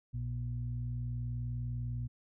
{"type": "harmonic tone", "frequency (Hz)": 59.9, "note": "A#1", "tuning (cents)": 48, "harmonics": [1, 2, 4], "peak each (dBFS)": [-41, -35, -50], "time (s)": [0.13, 2.08], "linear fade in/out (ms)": 20, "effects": []}